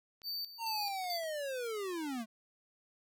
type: clicks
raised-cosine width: 0.2 ms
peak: -40 dBFS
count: 3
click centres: 0.218 / 1.042 / 1.235 s
type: tone with tremolo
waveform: square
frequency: 4587 Hz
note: D8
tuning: 42 cents flat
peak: -37 dBFS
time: 0.23-1.21 s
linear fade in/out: 50 ms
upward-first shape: square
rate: 2.3 Hz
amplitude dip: 75%
type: linear sweep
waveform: square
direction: down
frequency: 932.3 to 211.2 Hz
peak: -37 dBFS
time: 0.58-2.26 s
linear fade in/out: 50 ms
type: noise with exponential growth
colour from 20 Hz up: blue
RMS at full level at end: -50 dBFS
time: 1.58-1.67 s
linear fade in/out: 1 ms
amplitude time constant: 19 ms
effects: none

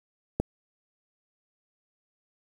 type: click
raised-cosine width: 2 ms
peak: -11 dBFS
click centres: 0.4 s
effects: 7-bit

